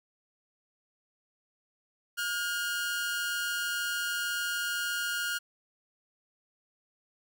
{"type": "tone pair together", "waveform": "sawtooth", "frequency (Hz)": [1426.5, 1600], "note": ["F6", "G6"], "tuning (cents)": [36, 35], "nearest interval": "major second", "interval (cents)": 199, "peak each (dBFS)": [-27, -35], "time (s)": [2.17, 5.39], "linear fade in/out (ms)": 20, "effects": []}